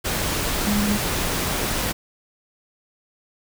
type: tone in noise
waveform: sine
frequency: 206.6 Hz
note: G#3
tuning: 9 cents flat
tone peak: -20 dBFS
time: 0.66-0.98 s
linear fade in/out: 20 ms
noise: pink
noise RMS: -24 dBFS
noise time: 0.04-1.93 s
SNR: +1 dB
effects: none